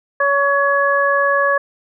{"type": "harmonic tone", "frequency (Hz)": 562, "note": "C#5", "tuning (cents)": 24, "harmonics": [1, 2, 3], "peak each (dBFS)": [-17, -17, -17], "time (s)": [0.2, 1.58], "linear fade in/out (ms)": 5, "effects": []}